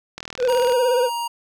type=click train; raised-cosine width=0.2 ms; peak=-14 dBFS; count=23; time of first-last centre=0.18-0.722 s; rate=40.6 Hz
type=tone with vibrato; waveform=triangle; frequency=500 Hz; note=B4; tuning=21 cents sharp; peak=-14 dBFS; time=0.38-1.1 s; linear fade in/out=50 ms; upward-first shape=sine; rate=17 Hz; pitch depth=70 cents each way
type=tone with pitch glide; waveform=square; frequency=947 to 941 Hz; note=A#5 to A#5; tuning=+27 to +16 cents; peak=-24 dBFS; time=0.48-1.28 s; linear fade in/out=10 ms; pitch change=-11 cents; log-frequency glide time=0.9-1.12 s
effects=none